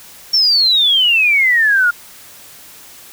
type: exponential sweep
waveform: sine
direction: down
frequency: 5510 to 1395 Hz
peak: -9 dBFS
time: 0.33-1.91 s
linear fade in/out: 10 ms
effects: white hiss -39 dBFS RMS until 3.12 s